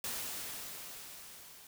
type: noise with level ramp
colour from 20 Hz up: white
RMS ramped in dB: -38 to -55 dBFS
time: 0.04-1.67 s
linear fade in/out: 2 ms
effects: none